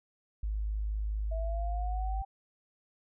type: tone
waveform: sine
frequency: 52.4 Hz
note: G#1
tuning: 16 cents sharp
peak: -30 dBFS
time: 0.43-2.22 s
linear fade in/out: 5 ms
type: exponential sweep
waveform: sine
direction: up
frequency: 646 to 784 Hz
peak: -38 dBFS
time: 1.31-2.25 s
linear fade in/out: 10 ms
effects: none